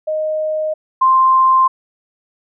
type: tone pair in turn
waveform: sine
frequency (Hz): 621 / 1047.4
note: D#5 / C6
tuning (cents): -3 / +1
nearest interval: major sixth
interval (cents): 904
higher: second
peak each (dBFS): -16 / -8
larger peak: second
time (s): 0.07-0.74 / 1.01-1.68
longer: neither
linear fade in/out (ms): 10
effects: none